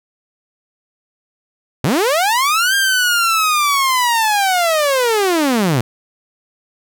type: linear two-way sweep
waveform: sawtooth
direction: up then down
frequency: 110.4 to 1610 to 110.4 Hz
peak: -9 dBFS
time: 1.84-5.81 s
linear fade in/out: 0 ms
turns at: 2.75 s
effects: none